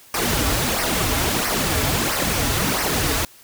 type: noise with flanger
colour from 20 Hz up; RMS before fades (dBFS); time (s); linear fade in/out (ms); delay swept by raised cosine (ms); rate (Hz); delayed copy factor
pink; -21; 0.14-3.25; 2; 0.27 to 5.67; 1.5; -0.65
effects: white hiss -48 dBFS RMS until 3.43 s